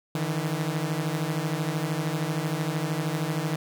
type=beating tone pair; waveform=sawtooth; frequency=150.5 / 163.5 Hz; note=D3 / E3; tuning=+43 / -14 cents; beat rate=13 Hz; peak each=-25 / -25 dBFS; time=0.15-3.56 s; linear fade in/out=2 ms; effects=none